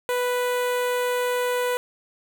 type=tone with notch filter; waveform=sawtooth; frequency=493.9 Hz; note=B4; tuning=in tune; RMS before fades=-24 dBFS; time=0.09-1.77 s; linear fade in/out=0 ms; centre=5200 Hz; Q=1.3; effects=none